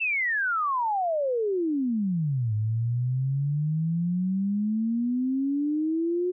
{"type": "exponential two-way sweep", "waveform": "sine", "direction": "down then up", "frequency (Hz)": [2718, 105.4, 365.3], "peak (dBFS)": -23, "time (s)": [0, 6.32], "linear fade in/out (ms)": 20, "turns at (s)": 2.54, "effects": []}